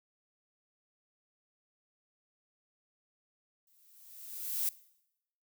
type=noise with exponential growth; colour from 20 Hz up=violet; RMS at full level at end=-30 dBFS; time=3.67-4.69 s; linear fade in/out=2 ms; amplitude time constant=220 ms; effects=noise-tail reverb RT60 0.8 s tail -20 dB re dry